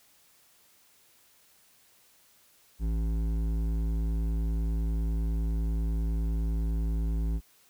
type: tone with hard clipping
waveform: sine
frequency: 55 Hz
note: A1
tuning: in tune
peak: -28 dBFS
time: 2.79-7.41 s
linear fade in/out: 50 ms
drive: 11 dB
effects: white hiss -62 dBFS RMS until 7.69 s